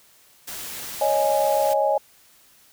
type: noise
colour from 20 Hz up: white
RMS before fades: -34 dBFS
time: 0.47-1.74 s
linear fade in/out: 10 ms
type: chord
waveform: sine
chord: C# suspended second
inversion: none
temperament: equal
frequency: 554.4 / 622.3 / 830.6 Hz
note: C#5 / D#5 / G#5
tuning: 0 / 0 / 0 cents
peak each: -22 dBFS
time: 1.01-1.98 s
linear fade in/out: 5 ms
effects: white hiss -55 dBFS RMS until 2.72 s